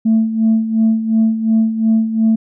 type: tone with tremolo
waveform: sine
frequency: 222.4 Hz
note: A3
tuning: 19 cents sharp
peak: -7 dBFS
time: 0.05-2.36 s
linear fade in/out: 10 ms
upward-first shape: sine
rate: 2.8 Hz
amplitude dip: 70%
effects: tanh soft clip ceiling -6 dBFS